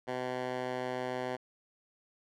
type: tone with band-pass filter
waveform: 10% pulse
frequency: 126.6 Hz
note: B2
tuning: 43 cents sharp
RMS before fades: -36 dBFS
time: 0.07-1.37 s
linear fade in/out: 20 ms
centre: 870 Hz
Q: 0.55
effects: none